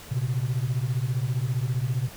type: beating tone pair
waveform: sine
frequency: 118.6 / 133.6 Hz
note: A#2 / C3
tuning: +30 / +36 cents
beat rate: 15 Hz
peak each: -25 dBFS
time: 0.11-2.09 s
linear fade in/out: 10 ms
effects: tanh soft clip ceiling -19 dBFS + pink hiss -44 dBFS RMS until 2.16 s